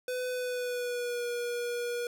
square tone with pitch glide, 502 to 480.4 Hz, B4 to B4, +28 to -48 cents, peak -32 dBFS, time 0.08-2.07 s, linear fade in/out 2 ms, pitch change -76 cents, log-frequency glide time 0.29-1.26 s, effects none

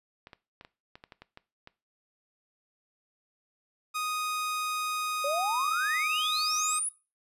clicks, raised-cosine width 0.3 ms, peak -30 dBFS, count 10, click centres 0.271 / 0.332 / 0.611 / 0.649 / 0.955 / 1.039 / 1.122 / 1.22 / 1.374 / 1.674 s
sawtooth tone, 1244.5 Hz, D#6, in tune, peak -26 dBFS, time 3.94-6.8 s, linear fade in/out 20 ms
sine exponential sweep, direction up, 544 to 10510 Hz, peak -28 dBFS, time 5.24-6.89 s, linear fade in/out 5 ms
effects noise-tail reverb RT60 0.3 s tail -19 dB re dry + resampled to 32000 Hz

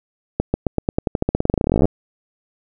accelerating click train, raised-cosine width 2 ms, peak -3 dBFS, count 30, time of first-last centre 0.4-1.855 s, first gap 140 ms, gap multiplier 0.91, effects none

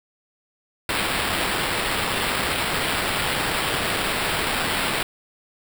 blue noise with sample-and-hold, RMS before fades -24 dBFS, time 0.89-5.03 s, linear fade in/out 2 ms, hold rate 6300 Hz, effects none

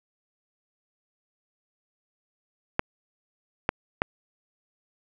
clicks, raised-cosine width 0.5 ms, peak -6 dBFS, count 3, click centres 2.794 / 3.691 / 4.019 s, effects none

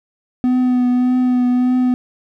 triangle tone with vibrato, 250 Hz, B3, 21 cents sharp, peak -10 dBFS, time 0.44-1.94 s, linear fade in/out 0 ms, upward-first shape triangle, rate 1.7 Hz, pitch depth 23 cents each way, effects none

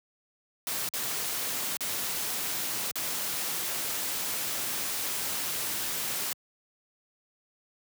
white noise with dropouts, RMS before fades -32 dBFS, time 0.67-6.33 s, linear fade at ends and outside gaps 1 ms, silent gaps 0.889-0.937 / 1.77-1.807 / 2.913-2.956 s, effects high-pass 100 Hz 12 dB/octave

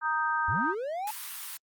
sine chord, Eb major, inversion second, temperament equal, 932.3 / 1244.5 / 1568 Hz, Bb5 / Eb6 / G6, 0 / 0 / 0 cents, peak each -30 dBFS, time 0.01-0.75 s, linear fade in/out 50 ms
triangle linear sweep, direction up, 65.41 to 880 Hz, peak -29 dBFS, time 0.48-1.11 s, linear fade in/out 5 ms
white high-pass noise, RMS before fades -39 dBFS, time 1.07-1.57 s, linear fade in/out 2 ms, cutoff 910 Hz, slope 48 dB/octave
effects Opus 48 kbps

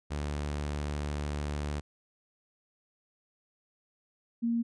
sawtooth / sine tone pair in turn, 73.42 / 233.1 Hz, D2 / A#3, 0 / 0 cents, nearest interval octave + minor sixth, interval 2000 cents, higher second, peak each -28 / -26 dBFS, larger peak second, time 0.1-1.81 / 4.42-4.63 s, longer first, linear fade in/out 20 ms, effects resampled to 22050 Hz

